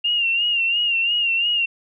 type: tone with vibrato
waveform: sine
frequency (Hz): 2794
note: F7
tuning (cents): 0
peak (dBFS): -17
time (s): 0.04-1.66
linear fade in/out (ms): 10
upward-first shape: sine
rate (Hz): 2.9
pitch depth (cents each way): 62
effects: none